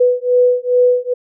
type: beating tone pair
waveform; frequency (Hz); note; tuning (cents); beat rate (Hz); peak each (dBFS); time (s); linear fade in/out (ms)
sine; 493.9 / 496.3; B4 / B4; 0 / +8; 2.4; -13; 0-1.14; 10
effects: none